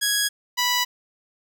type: tone pair in turn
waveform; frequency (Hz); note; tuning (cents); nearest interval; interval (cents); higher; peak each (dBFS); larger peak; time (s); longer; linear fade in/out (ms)
10% pulse; 1661.2 / 984.3; G#6 / B5; 0 / -6; major sixth; 906; first; -11; neither; 0.01-0.29 / 0.57-0.85; neither; 20
effects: none